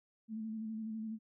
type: tone with vibrato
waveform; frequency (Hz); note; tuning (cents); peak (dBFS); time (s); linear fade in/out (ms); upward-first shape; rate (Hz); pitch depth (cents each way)
sine; 220; A3; 0; -38; 0.28-1.19; 50; square; 12; 27
effects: none